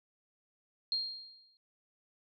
sine tone with exponential decay, 4221 Hz, C8, 14 cents sharp, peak -28 dBFS, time 0.92-1.57 s, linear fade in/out 1 ms, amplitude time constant 140 ms, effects none

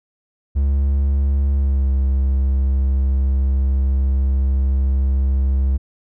triangle tone with pitch glide, 69.3 to 66.86 Hz, C#2 to C2, 0 to +38 cents, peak -12 dBFS, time 0.55-5.78 s, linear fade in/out 20 ms, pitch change -62 cents, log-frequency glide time 1.55-1.9 s, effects none

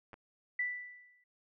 clicks, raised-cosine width 0.5 ms, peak -35 dBFS, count 2, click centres 0.132 / 0.141 s
sine tone with exponential decay, 1975.5 Hz, B6, in tune, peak -29 dBFS, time 0.59-1.24 s, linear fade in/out 5 ms, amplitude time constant 140 ms
effects none

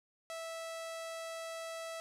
sawtooth tone with low-pass filter, 656 Hz, E5, 9 cents flat, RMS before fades -43 dBFS, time 0.3-2 s, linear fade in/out 0 ms, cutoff 10000 Hz, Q 1.1, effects none

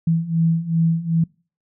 sine beating tone pair, 163.2 / 165.8 Hz, E3 / E3, -17 / +10 cents, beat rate 2.6 Hz, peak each -21 / -18 dBFS, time 0.07-1.24 s, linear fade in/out 5 ms, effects noise-tail reverb RT60 0.4 s tail -26 dB re dry

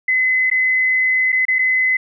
sine tone with dropouts, 2032 Hz, B6, 49 cents sharp, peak -13 dBFS, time 0.08-1.97 s, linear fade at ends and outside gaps 5 ms, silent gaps 0.501-0.513 / 1.321-1.326 / 1.453-1.482 / 1.586-1.59 s, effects none

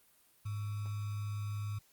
sine tone with sample-and-hold, 103.83 Hz, G#2, in tune, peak -35 dBFS, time 0.45-1.79 s, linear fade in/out 10 ms, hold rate 1225 Hz, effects white hiss -67 dBFS RMS until 1.92 s + Opus 32 kbps

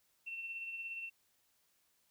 sine tone with tremolo, 2700 Hz, E7, 41 cents sharp, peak -39 dBFS, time 0.26-1.1 s, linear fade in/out 20 ms, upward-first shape sine, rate 17 Hz, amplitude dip 40%, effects white hiss -75 dBFS RMS until 2.1 s

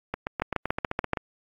two click trains, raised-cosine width 0.5 ms, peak -13 / -9 dBFS, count 9 / 6, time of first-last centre 0.14-1.172 / 0.42-1.133 s, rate 7.75 / 7.01 Hz, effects AAC 32 kbps

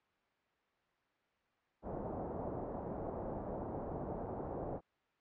white low-pass noise, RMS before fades -42 dBFS, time 1.82-4.81 s, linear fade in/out 50 ms, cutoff 750 Hz, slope 24 dB/octave, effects white hiss -75 dBFS RMS until 5.2 s + low-pass 2000 Hz 12 dB/octave

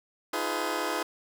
15% pulse chord, F half-diminished seventh, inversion third, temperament just, 314.3 / 349.2 / 419.1 / 502.9 Hz, Eb4 / F4 / Ab4 / Cb5, +18 / 0 / +16 / +31 cents, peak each -28 dBFS, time 0.33-1.03 s, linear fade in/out 5 ms, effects none

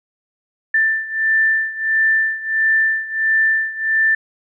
sine beating tone pair, 1774 / 1775.5 Hz, A6 / A6, +14 / +15 cents, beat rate 1.5 Hz, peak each -16 / -19 dBFS, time 0.74-4.15 s, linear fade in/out 5 ms, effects none

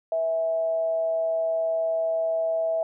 sine tone with frequency modulation, 653 Hz, E5, 17 cents flat, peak -22 dBFS, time 0.12-2.83 s, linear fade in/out 2 ms, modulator 171 Hz, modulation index 0.22, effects none

